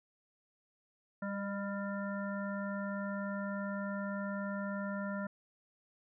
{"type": "harmonic tone with a mistuned harmonic", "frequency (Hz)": 198.7, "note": "G3", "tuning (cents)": 24, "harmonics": [1, 3, 5, 7, 9], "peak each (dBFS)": [-37, -42, -48, -44, -49], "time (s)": [1.22, 5.27], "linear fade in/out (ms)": 5, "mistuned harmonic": 3, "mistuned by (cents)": 28, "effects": []}